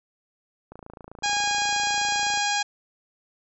click train, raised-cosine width 1 ms, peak -27 dBFS, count 47, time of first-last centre 0.72-2.375 s, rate 27.8 Hz
harmonic tone, 820 Hz, G#5, 22 cents flat, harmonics 1 / 2 / 3 / 4 / 5 / 6 / 7 / 8 / 9, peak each -26 / -29 / -31 / -32 / -33 / -34 / -34 / -35 / -36 dBFS, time 1.23-2.63 s, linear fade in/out 10 ms
effects none

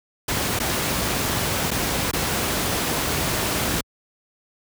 pink noise with dropouts, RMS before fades -23 dBFS, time 0.28-3.81 s, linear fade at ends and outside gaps 5 ms, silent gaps 0.591-0.599 / 1.707-1.713 / 2.113-2.132 s, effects high-pass 60 Hz 12 dB/octave

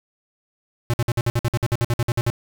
square tone bursts, 119.1 Hz, A#2, 38 cents sharp, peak -18 dBFS, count 16, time 0.9-2.301 s, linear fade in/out 0 ms, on 36 ms, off 55 ms, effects none

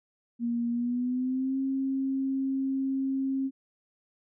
sine tone with pitch glide, 236.2 to 268.2 Hz, A#3 to C4, +23 to +43 cents, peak -26 dBFS, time 0.39-3.51 s, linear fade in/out 50 ms, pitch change +220 cents, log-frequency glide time 0.7-1.58 s, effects none

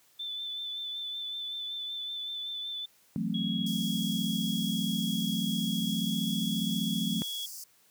sine tone with vibrato, 3520 Hz, A7, in tune, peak -34 dBFS, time 0.19-2.86 s, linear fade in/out 10 ms, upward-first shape sine, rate 5.3 Hz, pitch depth 23 cents each way
sine chord, F# half-diminished seventh, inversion third, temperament equal, 164.81 / 185 / 220 / 261.6 Hz, E3 / F#3 / A3 / C4, 0 / 0 / 0 / 0 cents, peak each -36 / -33 / -32 / -37 dBFS, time 3.16-7.22 s, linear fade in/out 0 ms
sine tone with pitch glide, 3322 to 3345 Hz, G#7 to G#7, 0 to +12 cents, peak -34 dBFS, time 3.34-7.46 s, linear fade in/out 5 ms, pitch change +12 cents, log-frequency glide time 5.84-6.29 s
pink high-pass noise, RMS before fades -43 dBFS, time 3.66-7.64 s, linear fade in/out 5 ms, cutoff 4700 Hz, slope 96 dB/octave
effects white hiss -64 dBFS RMS until 7.9 s + high-pass 80 Hz 12 dB/octave

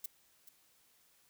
violet noise with echo, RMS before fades -39 dBFS, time 0.04-0.06 s, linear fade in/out 5 ms, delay 430 ms, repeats 1, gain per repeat -14 dB, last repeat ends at 0.49 s, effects white hiss -69 dBFS RMS until 1.29 s

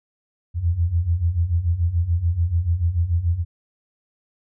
sine beating tone pair, 81.2 / 88.1 Hz, E2 / F2, -26 / +16 cents, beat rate 6.9 Hz, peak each -23 / -19 dBFS, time 0.54-3.45 s, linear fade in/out 50 ms, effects none

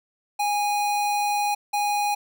square tone pair in turn, 824 / 824 Hz, G#5 / G#5, -14 / -14 cents, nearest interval unison, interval 0 cents, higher neither, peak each -22 dBFS, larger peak neither, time 0.39-1.55 / 1.73-2.15 s, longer first, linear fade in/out 10 ms, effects none

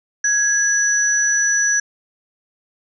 sine tone pair together, 1661.2 / 5920 Hz, G#6 / F#8, 0 / 0 cents, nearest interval octave + minor seventh, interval 2200 cents, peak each -17 dBFS, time 0.24-1.8 s, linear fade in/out 5 ms, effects none

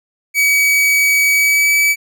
45% pulse tone with pitch glide, 2272 to 2294 Hz, C#7 to D7, +42 to -41 cents, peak -10 dBFS, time 0.34-1.96 s, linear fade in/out 50 ms, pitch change +17 cents, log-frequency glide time 1.33-1.72 s, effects none

